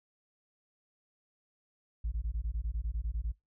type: tone bursts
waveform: sine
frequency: 55 Hz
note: A1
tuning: in tune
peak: -28 dBFS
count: 13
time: 2.04-3.319 s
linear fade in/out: 10 ms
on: 79 ms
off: 21 ms
effects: noise-tail reverb RT60 0.2 s tail -25 dB re dry + tanh soft clip ceiling -28 dBFS